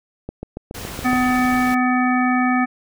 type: click train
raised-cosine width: 2 ms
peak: -15 dBFS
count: 7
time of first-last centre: 0.29-1.132 s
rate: 7.13 Hz
type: noise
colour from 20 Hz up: pink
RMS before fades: -32 dBFS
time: 0.74-1.75 s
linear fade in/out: 10 ms
type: harmonic tone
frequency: 251.6 Hz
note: B3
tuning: 32 cents sharp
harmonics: 1 / 3 / 5 / 7 / 9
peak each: -17 / -22 / -24 / -25 / -27 dBFS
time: 1.04-2.66 s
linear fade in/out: 20 ms
effects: none